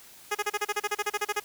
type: tone bursts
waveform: 10% pulse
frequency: 415.3 Hz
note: G#4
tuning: in tune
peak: -17 dBFS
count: 15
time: 0.31-1.401 s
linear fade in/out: 10 ms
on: 41 ms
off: 34 ms
effects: white hiss -51 dBFS RMS until 1.44 s